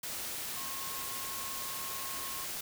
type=tone in noise; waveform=sine; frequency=1080 Hz; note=C#6; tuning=45 cents flat; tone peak=-45 dBFS; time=0.56-2.45 s; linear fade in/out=5 ms; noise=white; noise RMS=-39 dBFS; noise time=0.03-2.61 s; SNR=-9 dB; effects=none